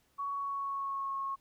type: tone with pitch glide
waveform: sine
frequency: 1120 to 1091.9 Hz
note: C#6 to C#6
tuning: +18 to -26 cents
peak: -33 dBFS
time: 0.18-1.36 s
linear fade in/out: 20 ms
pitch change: -44 cents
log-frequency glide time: 0.34-1.14 s
effects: pink hiss -71 dBFS RMS until 1.4 s